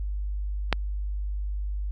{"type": "click", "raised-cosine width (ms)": 0.3, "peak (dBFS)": -5, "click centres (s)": 0.727, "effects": ["added 50 Hz sine -27 dBFS peak until 1.91 s", "Opus 48 kbps"]}